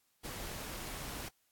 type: noise with ADSR envelope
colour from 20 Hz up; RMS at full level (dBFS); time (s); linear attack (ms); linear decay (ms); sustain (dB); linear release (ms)
pink; -41; 0.23-1.29; 31; 8; -2; 10
effects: white hiss -75 dBFS RMS until 1.51 s + AAC 64 kbps